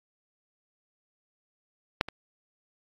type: clicks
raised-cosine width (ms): 0.3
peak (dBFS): -7 / -20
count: 2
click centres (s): 2.011 / 2.086
effects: AAC 48 kbps